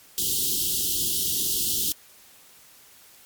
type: band-stop noise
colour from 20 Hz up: white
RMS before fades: -25 dBFS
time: 0.18-1.92 s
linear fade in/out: 0 ms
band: 420 to 2900 Hz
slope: 96 dB/octave
effects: white hiss -52 dBFS RMS until 3.25 s + MP3 96 kbps